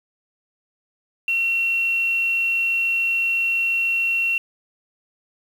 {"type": "tone with quantisation", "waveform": "sine", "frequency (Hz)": 2727, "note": "F7", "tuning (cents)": -42, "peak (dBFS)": -18, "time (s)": [1.28, 4.38], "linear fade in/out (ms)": 2, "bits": 7, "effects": []}